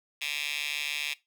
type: tone with high-pass filter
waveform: 10% pulse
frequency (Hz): 146.83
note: D3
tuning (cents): 0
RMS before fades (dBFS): -33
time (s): 0.21-1.14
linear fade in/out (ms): 10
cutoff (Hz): 2800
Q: 5.8
effects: noise-tail reverb RT60 0.2 s tail -19 dB re dry